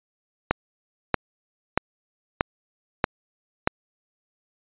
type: click train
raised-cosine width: 0.5 ms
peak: -3 dBFS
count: 6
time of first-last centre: 0.51-3.675 s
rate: 1.58 Hz
effects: resampled to 8000 Hz